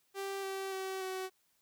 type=tone with pitch steps; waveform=sawtooth; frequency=392 / 386.6 / 381.3 / 376 Hz; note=G4 / G4 / G4 / F#4; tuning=0 / -24 / -48 / +28 cents; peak=-33 dBFS; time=0.14-1.3 s; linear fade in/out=50 ms; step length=290 ms; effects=white hiss -74 dBFS RMS until 1.61 s